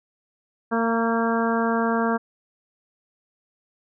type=harmonic tone with a mistuned harmonic; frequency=228.8 Hz; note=A#3; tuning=32 cents flat; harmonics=1 / 2 / 3 / 4 / 5 / 6 / 7; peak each=-23 / -26 / -28 / -29 / -30 / -31 / -31 dBFS; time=0.71-2.18 s; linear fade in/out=20 ms; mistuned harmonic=4; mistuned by=+22 cents; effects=none